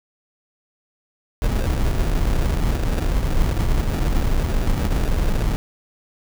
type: noise with sample-and-hold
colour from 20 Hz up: brown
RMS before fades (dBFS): -19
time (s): 1.42-5.56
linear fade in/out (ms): 0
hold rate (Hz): 1050
effects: none